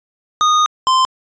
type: tone pair in turn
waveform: square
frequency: 1235 / 1038.5 Hz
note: D#6 / C6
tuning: -13 / -13 cents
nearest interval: minor third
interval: 300 cents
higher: first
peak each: -11 dBFS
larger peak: neither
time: 0.41-0.66 / 0.87-1.05 s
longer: first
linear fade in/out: 0 ms
effects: resampled to 16000 Hz